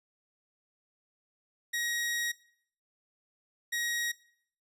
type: tone bursts at uneven times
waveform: sawtooth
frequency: 1893 Hz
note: A#6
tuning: 26 cents sharp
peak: -27 dBFS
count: 2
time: 1.73-2.32 / 3.72-4.12 s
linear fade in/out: 10 ms
effects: noise-tail reverb RT60 0.6 s tail -19 dB re dry + resampled to 32000 Hz